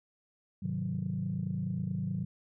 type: chord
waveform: sine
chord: Ab dominant seventh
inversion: none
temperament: equal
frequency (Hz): 103.83 / 130.81 / 155.56 / 185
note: Ab2 / C3 / Eb3 / Gb3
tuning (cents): 0 / 0 / 0 / 0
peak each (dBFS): -38 / -38 / -36 / -34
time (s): 0.62-2.25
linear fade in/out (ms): 10
effects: tanh soft clip ceiling -23 dBFS